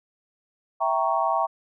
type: chord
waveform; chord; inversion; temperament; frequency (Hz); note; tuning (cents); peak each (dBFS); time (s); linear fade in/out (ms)
sine; E diminished seventh; none; equal with one note detuned; 659.3 / 780.8 / 932.3 / 1108.7; E5 / G5 / Bb5 / Db6; 0 / -7 / 0 / 0; -26; 0.8-1.47; 20
effects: none